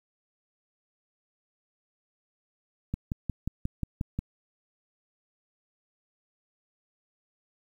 click train, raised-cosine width 5 ms, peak -17 dBFS, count 8, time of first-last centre 2.94-4.19 s, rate 5.6 Hz, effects 9-bit

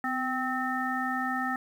harmonic tone with a mistuned harmonic, 259.7 Hz, C4, 13 cents flat, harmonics 1 / 3 / 5 / 7, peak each -33 / -33 / -33 / -33 dBFS, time 0.04-1.56 s, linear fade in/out 2 ms, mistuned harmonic 1, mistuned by -34 cents, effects 9-bit

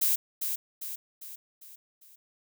violet noise with echo, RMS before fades -25 dBFS, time 0.01-0.16 s, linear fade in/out 10 ms, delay 400 ms, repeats 5, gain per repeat -6 dB, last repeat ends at 2.16 s, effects none

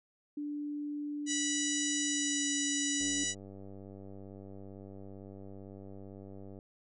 sine tone with pitch glide, 293.4 to 286.9 Hz, D4 to D4, -2 to -40 cents, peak -35 dBFS, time 0.37-3.24 s, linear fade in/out 5 ms, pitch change -38 cents, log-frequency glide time 2-2.49 s
harmonic tone, 978 Hz, B5, 17 cents flat, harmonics 2 / 3 / 4 / 5 / 6 / 7 / 8 / 9, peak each -41 / -40 / -41 / -47 / -38 / -36 / -43 / -45 dBFS, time 1.26-3.35 s, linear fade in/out 50 ms
click train, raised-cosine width 2 ms, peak -36 dBFS, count 351, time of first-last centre 3.01-6.589 s, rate 97.8 Hz
effects none

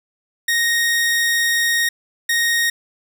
sawtooth tone pair in turn, 1864.7 / 1864.7 Hz, A#6 / A#6, 0 / 0 cents, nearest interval unison, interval 0 cents, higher neither, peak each -12 dBFS, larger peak neither, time 0.48-1.89 / 2.29-2.7 s, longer first, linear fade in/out 5 ms, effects none

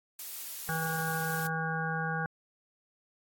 blue noise, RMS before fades -40 dBFS, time 0.19-1.47 s, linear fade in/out 2 ms
harmonic tone, 161.4 Hz, E3, 36 cents flat, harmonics 1 / 3 / 5 / 7 / 9 / 10, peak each -34 / -41 / -37 / -42 / -36 / -38 dBFS, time 0.69-2.26 s, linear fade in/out 0 ms
effects AAC 64 kbps

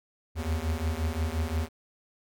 square beating tone pair, 77 / 82.7 Hz, D#2 / E2, -17 / +6 cents, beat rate 5.7 Hz, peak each -31 dBFS, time 0.35-1.69 s, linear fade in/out 50 ms, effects none

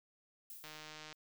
violet noise with exponential decay, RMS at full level -48 dBFS, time 0.5-1.15 s, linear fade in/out 1 ms, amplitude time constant 140 ms
click train, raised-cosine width 0.2 ms, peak -32 dBFS, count 76, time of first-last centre 0.64-1.127 s, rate 154 Hz
effects none

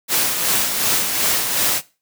white noise with tremolo, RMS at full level -17 dBFS, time 0.08-1.82 s, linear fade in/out 50 ms, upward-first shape sine, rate 2.7 Hz, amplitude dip 45%, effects noise-tail reverb RT60 0.3 s tail -19 dB re dry + high-pass 100 Hz 12 dB/octave

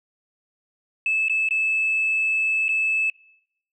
sine tone with dropouts, 2614 Hz, E7, 15 cents flat, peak -18 dBFS, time 1.06-3.1 s, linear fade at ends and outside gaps 2 ms, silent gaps 1.284-1.296 / 1.488-1.508 / 2.683-2.69 s, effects noise-tail reverb RT60 0.8 s tail -25 dB re dry + tanh soft clip ceiling -14 dBFS

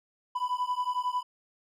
triangle beating tone pair, 989 / 1000 Hz, B5 / B5, +2 / +21 cents, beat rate 11 Hz, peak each -29 dBFS, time 0.35-1.23 s, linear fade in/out 10 ms, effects none

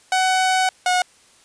sawtooth tone pair in turn, 749 / 727.7 Hz, F#5 / F#5, +21 / -29 cents, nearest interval unison, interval 50 cents, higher first, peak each -12 dBFS, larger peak neither, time 0.12-0.69 / 0.86-1.02 s, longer first, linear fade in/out 2 ms, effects white hiss -53 dBFS RMS until 1.44 s + resampled to 22050 Hz

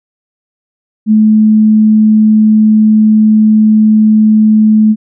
sine tone, 215.8 Hz, A3, 33 cents flat, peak -3 dBFS, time 1.06-4.96 s, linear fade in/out 50 ms, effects none

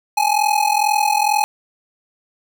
square ring-modulated tone, 842 Hz, G#5, 24 cents sharp, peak -12 dBFS, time 0.17-1.44 s, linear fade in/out 0 ms, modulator 21.1 Hz, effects none

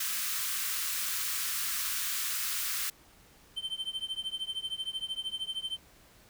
white high-pass noise, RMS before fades -33 dBFS, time 0-2.9 s, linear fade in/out 5 ms, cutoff 1100 Hz, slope 48 dB/octave
triangle tone with tremolo, 3100 Hz, G7, 20 cents flat, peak -28 dBFS, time 3.56-5.78 s, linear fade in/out 20 ms, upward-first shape triangle, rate 13 Hz, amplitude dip 100%
effects pink hiss -59 dBFS RMS until 6.29 s

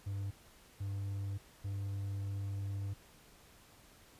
triangle tone bursts at uneven times, 99.1 Hz, G2, 19 cents sharp, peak -34 dBFS, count 3, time 0.06-0.31 / 0.8-1.38 / 1.64-2.94 s, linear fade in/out 10 ms, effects pink hiss -61 dBFS RMS until 4.19 s + resampled to 32000 Hz

